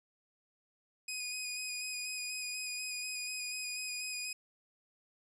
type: tone with vibrato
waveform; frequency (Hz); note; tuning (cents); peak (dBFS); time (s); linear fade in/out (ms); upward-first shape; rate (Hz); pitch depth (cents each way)
15% pulse; 2489; D#7; 0; -30; 1.08-4.33; 5; square; 4.1; 17
effects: low-pass 12000 Hz 12 dB/octave